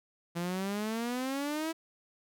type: exponential sweep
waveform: sawtooth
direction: up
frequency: 168.6 to 329.6 Hz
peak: -28 dBFS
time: 0.35-1.73 s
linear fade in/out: 20 ms
effects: none